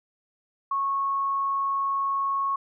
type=tone; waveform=sine; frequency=1100 Hz; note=C#6; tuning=14 cents flat; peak=-23 dBFS; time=0.71-2.56 s; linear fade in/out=5 ms; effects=none